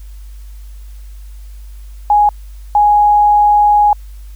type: tone pair in turn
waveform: sine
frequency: 830.6 / 830.6 Hz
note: G#5 / G#5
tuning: 0 / 0 cents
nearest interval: unison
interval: 0 cents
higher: neither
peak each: -6 dBFS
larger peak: neither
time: 2.1-2.29 / 2.75-3.93 s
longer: second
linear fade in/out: 2 ms
effects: added 50 Hz sine -29 dBFS peak until 4.35 s + white hiss -50 dBFS RMS until 4.35 s